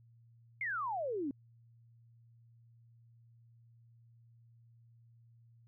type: exponential sweep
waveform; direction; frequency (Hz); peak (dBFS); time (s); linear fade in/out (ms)
sine; down; 2204 to 260; -34; 0.61-1.31; 2
effects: added 116 Hz sine -60 dBFS peak until 5.67 s